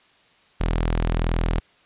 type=tone; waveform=sawtooth; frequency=41.2 Hz; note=E1; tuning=in tune; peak=-16 dBFS; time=0.6-1.6 s; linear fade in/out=10 ms; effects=white hiss -57 dBFS RMS until 1.85 s + resampled to 8000 Hz